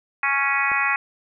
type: harmonic tone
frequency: 277.2 Hz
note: C#4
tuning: in tune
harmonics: 3 / 4 / 5 / 6 / 7 / 8 / 9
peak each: -29 / -26 / -27 / -28 / -24 / -28 / -25 dBFS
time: 0.23-0.96 s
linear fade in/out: 2 ms
type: click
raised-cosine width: 1 ms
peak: -21 dBFS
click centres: 0.717 s
effects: none